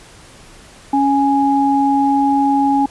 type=tone pair together; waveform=sine; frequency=277.2 / 830.7 Hz; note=C#4 / G#5; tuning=0 / 0 cents; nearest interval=octave + perfect fifth; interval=1900 cents; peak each=-14 / -14 dBFS; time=0.93-2.86 s; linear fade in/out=5 ms; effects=pink hiss -42 dBFS RMS until 2.9 s + resampled to 24000 Hz